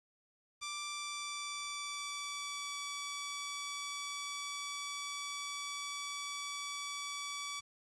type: tone with pitch glide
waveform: 10% pulse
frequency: 1174.7 to 1146.5 Hz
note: D6 to D6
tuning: 0 to -42 cents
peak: -31 dBFS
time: 0.61-7.61 s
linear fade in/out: 20 ms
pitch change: -42 cents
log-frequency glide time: 0.85-2.77 s
effects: resampled to 22050 Hz + 10-bit